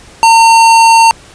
square tone, 910 Hz, A#5, 42 cents flat, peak -3 dBFS, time 0.23-1.11 s, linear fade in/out 0 ms, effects pink hiss -37 dBFS RMS until 1.34 s + resampled to 22050 Hz

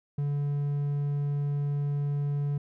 triangle tone, 143.8 Hz, D3, 36 cents flat, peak -24 dBFS, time 0.18-2.58 s, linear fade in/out 5 ms, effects none

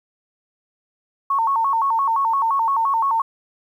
sine tone with vibrato, 1000 Hz, B5, 21 cents sharp, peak -16 dBFS, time 1.3-3.22 s, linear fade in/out 5 ms, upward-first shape square, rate 5.8 Hz, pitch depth 170 cents each way, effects 9-bit

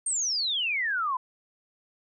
sine exponential sweep, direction down, 8870 to 988 Hz, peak -25 dBFS, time 0.06-1.17 s, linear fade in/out 5 ms, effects none

